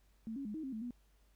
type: tone with pitch steps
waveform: sine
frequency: 222.9 / 276.5 / 209.6 / 314.9 / 266.1 / 219.2 / 243.3 Hz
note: A3 / C#4 / G#3 / D#4 / C4 / A3 / B3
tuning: +23 / -4 / +16 / +21 / +29 / -6 / -26 cents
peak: -39 dBFS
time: 0.27-0.907 s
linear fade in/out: 0 ms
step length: 91 ms
effects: added 50 Hz sine -66 dBFS peak until 1.35 s + pink hiss -75 dBFS RMS until 1.35 s